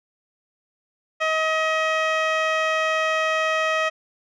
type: tone with low-pass filter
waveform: 15% pulse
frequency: 634 Hz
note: D#5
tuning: 32 cents sharp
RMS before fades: -22 dBFS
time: 1.2-3.9 s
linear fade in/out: 20 ms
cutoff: 3600 Hz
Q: 0.99
effects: none